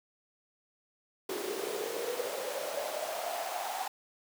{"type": "noise with high-pass filter sweep", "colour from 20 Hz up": "pink", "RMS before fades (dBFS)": -36, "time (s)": [1.29, 3.88], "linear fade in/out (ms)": 5, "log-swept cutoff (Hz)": [370, 810], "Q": 7.8, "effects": []}